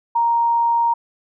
sine tone, 934 Hz, A#5, 3 cents sharp, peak -14 dBFS, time 0.15-0.94 s, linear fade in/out 10 ms, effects none

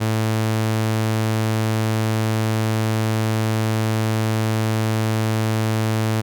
sawtooth tone, 110 Hz, A2, in tune, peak -14 dBFS, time 0-6.22 s, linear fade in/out 20 ms, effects none

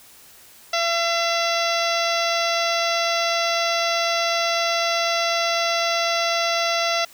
harmonic tone with a mistuned harmonic, 677 Hz, E5, 46 cents sharp, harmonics 1 / 2 / 3 / 4 / 5 / 6 / 7 / 8 / 9, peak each -23 / -26 / -28 / -29 / -30 / -31 / -31 / -32 / -33 dBFS, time 0.73-7.05 s, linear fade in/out 5 ms, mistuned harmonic 6, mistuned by -31 cents, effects white hiss -48 dBFS RMS until 7.13 s

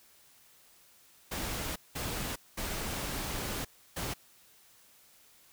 pink noise bursts at uneven times, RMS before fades -36 dBFS, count 4, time 1.31-1.76 / 1.95-2.36 / 2.57-3.65 / 3.96-4.14 s, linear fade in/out 10 ms, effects white hiss -61 dBFS RMS until 5.52 s

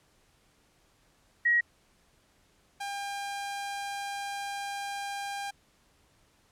sine / sawtooth tone pair in turn, 1900 / 801.6 Hz, A#6 / G5, +33 / +38 cents, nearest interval octave + minor third, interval 1495 cents, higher first, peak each -21 / -30 dBFS, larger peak first, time 1.45-1.61 / 2.8-5.51 s, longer second, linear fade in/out 10 ms, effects pink hiss -66 dBFS RMS until 6.51 s + low-pass 11000 Hz 12 dB/octave

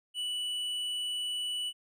sine tone with hard clipping, 2960 Hz, F#7, in tune, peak -33 dBFS, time 0.14-1.73 s, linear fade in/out 50 ms, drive 6 dB, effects none

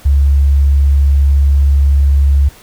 sine tone, 69.9 Hz, C#2, 15 cents sharp, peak -6 dBFS, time 0.05-2.49 s, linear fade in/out 10 ms, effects pink hiss -40 dBFS RMS until 2.62 s

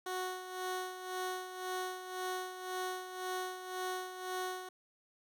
15% pulse tone with tremolo, 368.9 Hz, F#4, 5 cents flat, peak -29 dBFS, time 0.06-4.69 s, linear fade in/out 5 ms, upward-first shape sine, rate 1.9 Hz, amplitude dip 65%, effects none

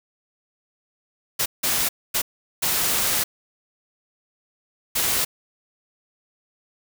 white noise bursts at uneven times, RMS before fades -22 dBFS, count 5, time 1.39-1.46 / 1.63-1.89 / 2.14-2.22 / 2.62-3.24 / 4.95-5.25 s, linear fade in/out 10 ms, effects none

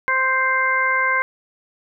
harmonic tone, 523 Hz, C5, 1 cent flat, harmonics 1 / 2 / 3 / 4, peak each -29 / -21 / -20 / -21 dBFS, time 0.08-1.22 s, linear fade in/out 0 ms, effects none

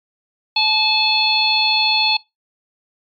harmonic tone, 866 Hz, A5, 28 cents flat, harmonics 1 / 3 / 4 / 5, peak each -21 / -19 / -20 / -16 dBFS, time 0.56-2.17 s, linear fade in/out 5 ms, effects noise-tail reverb RT60 0.2 s tail -22 dB re dry + MP3 96 kbps

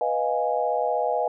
sine chord, F half-diminished seventh, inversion second, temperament equal, 493.9 / 622.3 / 698.5 / 830.6 Hz, Cb5 / Eb5 / F5 / Ab5, 0 / 0 / 0 / 0 cents, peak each -27 dBFS, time 0.01-1.28 s, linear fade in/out 2 ms, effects none

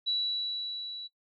sine tone with level ramp, 3930 Hz, B7, 9 cents flat, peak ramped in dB -26 to -39 dBFS, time 0.06-1.08 s, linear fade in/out 20 ms, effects noise-tail reverb RT60 0.1 s tail -18 dB re dry

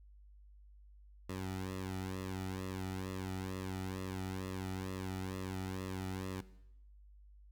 sawtooth tone with flanger, 94.2 Hz, F#2, 32 cents sharp, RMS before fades -41 dBFS, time 1.29-6.41 s, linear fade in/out 5 ms, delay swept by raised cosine 1.3 to 1.88 ms, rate 2.2 Hz, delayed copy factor -0.85, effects noise-tail reverb RT60 0.8 s tail -17 dB re dry + added 50 Hz sine -56 dBFS peak until 7.51 s

